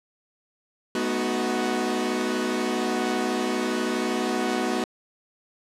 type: chord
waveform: sawtooth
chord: B dominant seventh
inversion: third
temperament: equal with one note detuned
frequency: 214.4 / 246.9 / 311.1 / 370 Hz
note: A3 / B3 / D#4 / F#4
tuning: -45 / 0 / 0 / 0 cents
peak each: -27 / -24 / -28 / -24 dBFS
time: 0.95-4.84 s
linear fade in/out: 2 ms
effects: low-pass 9000 Hz 12 dB/octave